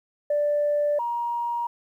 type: tone pair in turn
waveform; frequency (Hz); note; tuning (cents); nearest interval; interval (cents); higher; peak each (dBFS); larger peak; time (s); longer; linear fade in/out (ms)
sine; 587.3 / 946.7; D5 / A#5; 0 / +26; minor sixth; 826; second; -19 / -24; first; 0.3-0.99 / 0.99-1.67; first; 5
effects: tanh soft clip ceiling -16 dBFS + 10-bit